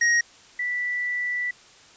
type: tone pair in turn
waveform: square / sine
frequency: 1882 / 1967.1 Hz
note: A#6 / B6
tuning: +16 / -7 cents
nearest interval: minor second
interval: 77 cents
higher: second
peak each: -18 / -24 dBFS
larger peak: first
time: 0.01-0.21 / 0.59-1.51 s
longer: second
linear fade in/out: 5 ms
effects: white hiss -51 dBFS RMS until 1.96 s + resampled to 16000 Hz

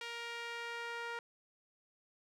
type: tone with band-pass filter sweep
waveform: sawtooth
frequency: 469 Hz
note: A#4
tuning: 11 cents sharp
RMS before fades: -43 dBFS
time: 0.01-1.19 s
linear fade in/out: 2 ms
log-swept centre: 2700 to 1500 Hz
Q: 1.2
effects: none

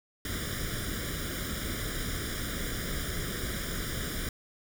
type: noise with comb filter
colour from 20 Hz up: pink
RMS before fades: -34 dBFS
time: 0.25-4.29 s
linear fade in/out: 2 ms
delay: 0.57 ms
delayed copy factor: +0.9
effects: none

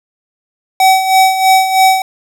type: tone with tremolo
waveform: square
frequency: 760 Hz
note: F#5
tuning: 46 cents sharp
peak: -5 dBFS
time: 0.8-2.02 s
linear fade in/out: 2 ms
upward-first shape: sine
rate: 3.1 Hz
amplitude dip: 65%
effects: none

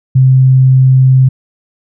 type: tone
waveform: sine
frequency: 130.81 Hz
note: C3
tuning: in tune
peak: -3 dBFS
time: 0.15-1.29 s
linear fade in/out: 10 ms
effects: none

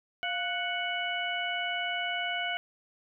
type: harmonic tone with a mistuned harmonic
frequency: 740 Hz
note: F#5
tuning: in tune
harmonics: 1 / 2 / 3 / 4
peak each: -35 / -35 / -35 / -35 dBFS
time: 0.23-2.57 s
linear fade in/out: 0 ms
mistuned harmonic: 1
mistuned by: -100 cents
effects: none

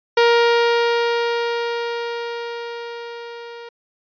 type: tone with level ramp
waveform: sawtooth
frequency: 470 Hz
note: A#4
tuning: 14 cents sharp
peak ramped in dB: -7 to -30 dBFS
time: 0.17-3.69 s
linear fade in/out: 5 ms
effects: resampled to 11025 Hz

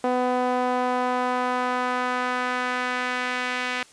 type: tone with band-pass filter sweep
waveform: sawtooth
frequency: 250.2 Hz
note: B3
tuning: 23 cents sharp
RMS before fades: -25 dBFS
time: 0.04-3.83 s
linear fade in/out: 0 ms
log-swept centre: 660 to 2200 Hz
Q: 1.4
effects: white hiss -52 dBFS RMS until 3.92 s + resampled to 22050 Hz

